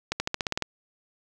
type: accelerating click train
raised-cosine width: 0.2 ms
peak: -9 dBFS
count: 9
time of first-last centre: 0.12-0.623 s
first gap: 80 ms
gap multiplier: 0.93
effects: none